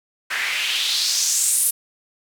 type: noise with band-pass filter sweep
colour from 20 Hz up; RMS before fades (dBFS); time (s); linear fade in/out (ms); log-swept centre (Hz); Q
white; -21; 0.3-1.71; 10; 1700 to 11000; 2.9
effects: none